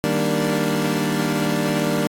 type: chord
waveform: 25% pulse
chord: Eb major seventh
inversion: none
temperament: equal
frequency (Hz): 155.56 / 196 / 233.1 / 293.7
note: Eb3 / G3 / Bb3 / D4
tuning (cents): 0 / 0 / 0 / 0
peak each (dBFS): -21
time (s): 0.04-2.07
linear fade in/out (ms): 0
effects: AAC 64 kbps